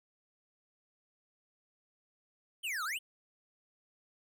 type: exponential two-way sweep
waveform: square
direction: down then up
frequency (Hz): 3194 to 1202 to 3194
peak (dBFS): -35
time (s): 2.63-2.99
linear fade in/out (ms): 20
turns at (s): 2.84
effects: none